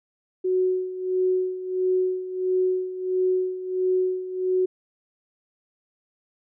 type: tone with tremolo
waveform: sine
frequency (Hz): 370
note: F#4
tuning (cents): 0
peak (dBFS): -18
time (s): 0.44-4.66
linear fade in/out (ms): 10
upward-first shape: sine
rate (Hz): 1.5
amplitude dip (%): 75
effects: none